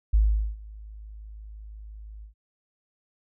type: tone with ADSR envelope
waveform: sine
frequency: 52.9 Hz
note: G#1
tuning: 33 cents sharp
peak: -15 dBFS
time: 0.13-2.34 s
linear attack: 11 ms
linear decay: 420 ms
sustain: -24 dB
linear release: 110 ms
effects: none